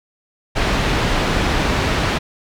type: low-pass noise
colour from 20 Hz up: pink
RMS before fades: -18 dBFS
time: 0.55-2.19 s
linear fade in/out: 20 ms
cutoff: 3700 Hz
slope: 12 dB/octave
effects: none